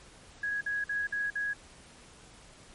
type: tone bursts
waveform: sine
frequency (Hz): 1661.2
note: G#6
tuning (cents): 0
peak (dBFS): -29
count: 5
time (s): 0.43-1.534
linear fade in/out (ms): 5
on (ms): 180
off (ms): 51
effects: pink hiss -54 dBFS RMS until 2.74 s + MP3 48 kbps